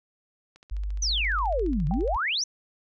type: click train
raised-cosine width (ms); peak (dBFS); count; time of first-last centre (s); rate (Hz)
0.2; -34; 24; 0.56-2.146; 14.5
type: tone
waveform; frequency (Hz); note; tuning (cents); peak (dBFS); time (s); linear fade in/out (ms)
sine; 50.2; G1; +42; -27; 0.71-2.17; 10
type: exponential two-way sweep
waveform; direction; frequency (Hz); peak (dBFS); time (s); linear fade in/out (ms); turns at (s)
sine; down then up; 6272 to 135.7 to 6272; -24; 1.02-2.44; 5; 1.87
type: tone with exponential decay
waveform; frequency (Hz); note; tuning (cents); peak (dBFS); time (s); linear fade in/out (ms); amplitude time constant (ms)
sine; 782; G5; -4; -28; 1.91-2.17; 1; 56
effects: none